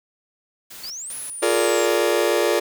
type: noise with tremolo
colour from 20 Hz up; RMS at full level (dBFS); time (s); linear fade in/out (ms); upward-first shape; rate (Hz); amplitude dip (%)
white; -39; 0.7-1.99; 10; square; 2.5; 80
type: exponential two-way sweep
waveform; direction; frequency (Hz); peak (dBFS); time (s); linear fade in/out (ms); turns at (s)
sine; up then down; 4376 to 10548 to 7310; -30; 0.83-1.86; 10; 1.16
type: chord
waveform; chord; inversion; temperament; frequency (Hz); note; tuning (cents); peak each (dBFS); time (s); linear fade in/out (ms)
40% pulse; Bb dominant seventh; second; just; 349.6 / 419.5 / 466.2 / 582.7; F4 / Ab4 / Bb4 / D5; +2 / +17 / 0 / -14; -22; 1.42-2.6; 10
effects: none